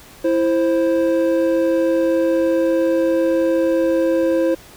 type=tone pair together; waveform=triangle; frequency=331.2 / 525.7 Hz; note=E4 / C5; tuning=+8 / +8 cents; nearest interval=minor sixth; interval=800 cents; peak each=-15 dBFS; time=0.24-4.55 s; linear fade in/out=10 ms; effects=pink hiss -43 dBFS RMS until 4.76 s